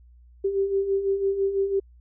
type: beating tone pair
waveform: sine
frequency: 387.6 / 393.6 Hz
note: G4 / G4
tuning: -20 / +7 cents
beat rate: 6 Hz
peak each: -29 / -22 dBFS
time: 0.44-1.8 s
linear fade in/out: 10 ms
effects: added 60 Hz sine -49 dBFS peak until 2 s